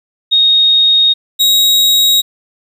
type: tone pair in turn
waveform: sine / 40% pulse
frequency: 3729 / 3801 Hz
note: A#7 / A#7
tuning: 0 / +33 cents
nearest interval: unison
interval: 33 cents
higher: second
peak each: -6 dBFS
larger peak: neither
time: 0.31-1.14 / 1.39-2.22 s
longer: neither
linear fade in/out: 20 ms
effects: 8-bit